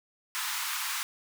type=high-pass noise; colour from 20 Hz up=pink; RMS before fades=-33 dBFS; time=0.35-1.03 s; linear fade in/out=0 ms; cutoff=940 Hz; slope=48 dB/octave; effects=none

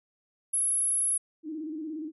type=tone; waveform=sine; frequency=10770 Hz; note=E9; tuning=36 cents sharp; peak=-24 dBFS; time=0.53-1.18 s; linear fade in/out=10 ms
type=tone with vibrato; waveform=sine; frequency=311.1 Hz; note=D#4; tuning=in tune; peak=-33 dBFS; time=1.43-2.12 s; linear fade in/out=50 ms; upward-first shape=square; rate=17 Hz; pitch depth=65 cents each way
effects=none

